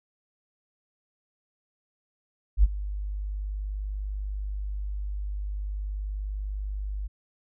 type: tone with ADSR envelope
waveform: sine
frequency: 50.2 Hz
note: G1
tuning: 42 cents sharp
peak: -12 dBFS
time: 2.57-7.08 s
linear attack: 66 ms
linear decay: 29 ms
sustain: -17 dB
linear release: 18 ms
effects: none